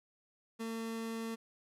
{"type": "tone", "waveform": "30% pulse", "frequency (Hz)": 226.4, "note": "A3", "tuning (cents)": 50, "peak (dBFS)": -35, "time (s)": [0.59, 1.36], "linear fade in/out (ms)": 20, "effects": ["resampled to 32000 Hz", "12-bit"]}